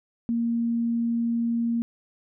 sine tone, 233.1 Hz, A#3, in tune, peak -22 dBFS, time 0.29-1.82 s, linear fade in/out 0 ms, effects none

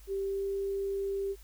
sine tone with pitch glide, 391.4 to 393.7 Hz, G4 to G4, -3 to +8 cents, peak -30 dBFS, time 0.07-1.36 s, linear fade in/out 50 ms, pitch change +11 cents, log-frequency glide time 0.24-0.46 s, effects added 50 Hz sine -50 dBFS peak until 1.43 s + white hiss -60 dBFS RMS until 1.43 s

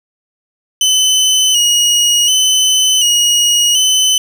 25% pulse tone with vibrato, 2960 Hz, F#7, in tune, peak -5 dBFS, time 0.81-4.18 s, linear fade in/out 2 ms, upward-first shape square, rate 0.68 Hz, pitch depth 41 cents each way, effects none

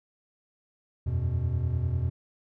triangle chord, E suspended second, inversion none, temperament equal, 82.41 / 92.5 / 123.47 Hz, E2 / F#2 / B2, 0 / 0 / 0 cents, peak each -27 / -29 / -27 dBFS, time 1.06-2.1 s, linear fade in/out 10 ms, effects none

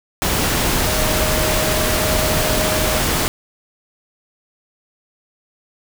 sine tone in noise, 622.3 Hz, D#5, in tune, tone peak -23 dBFS, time 0.87-3 s, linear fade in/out 0 ms, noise pink, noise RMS -18 dBFS, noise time 0.22-3.28 s, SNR -8 dB, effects none

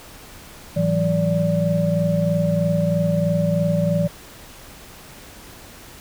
sine tone cluster, 107.7 / 165.5 / 188.6 / 580 Hz, A2 / E3 / F#3 / D5, -37 / +7 / +33 / -22 cents, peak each -27 / -19 / -25 / -22 dBFS, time 0.76-4.08 s, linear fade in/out 10 ms, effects pink hiss -42 dBFS RMS until 6 s

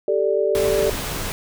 sine chord, G suspended second, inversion none, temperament equal, 392 / 440 / 587.3 Hz, G4 / A4 / D5, 0 / 0 / 0 cents, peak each -21 dBFS, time 0.08-0.9 s, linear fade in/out 2 ms
pink noise, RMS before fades -27 dBFS, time 0.55-1.32 s, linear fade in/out 0 ms
clicks, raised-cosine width 5 ms, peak -22 / -18 dBFS, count 2, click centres 0.679 / 0.931 s
effects none

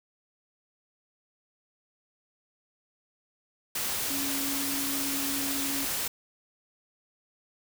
sine tone in noise, 277.2 Hz, C#4, in tune, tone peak -34 dBFS, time 4.1-5.85 s, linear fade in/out 5 ms, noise white, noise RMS -31 dBFS, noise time 3.75-6.08 s, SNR -6 dB, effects none

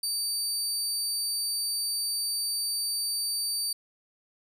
25% pulse tone, 4620 Hz, D8, 29 cents flat, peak -23 dBFS, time 0.03-3.73 s, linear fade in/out 5 ms, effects none

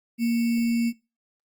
sine tone with sample-and-hold, 233.1 Hz, A#3, in tune, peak -20 dBFS, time 0.18-0.93 s, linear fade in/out 50 ms, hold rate 2450 Hz, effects noise-tail reverb RT60 0.3 s tail -23 dB re dry + Opus 32 kbps

